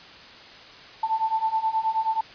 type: beating tone pair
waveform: sine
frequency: 880 / 889.4 Hz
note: A5 / A5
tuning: 0 / +18 cents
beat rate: 9.4 Hz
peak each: -26 / -24 dBFS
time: 1.03-2.21 s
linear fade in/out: 5 ms
effects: white hiss -45 dBFS RMS until 2.34 s + resampled to 11025 Hz